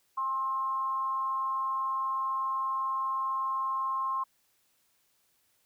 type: tone with amplitude modulation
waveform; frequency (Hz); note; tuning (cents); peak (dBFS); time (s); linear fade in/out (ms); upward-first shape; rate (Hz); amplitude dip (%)
sine; 1062; C6; +25; -26; 0.17-4.24; 10; sine; 245; 45
effects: white hiss -71 dBFS RMS until 5.65 s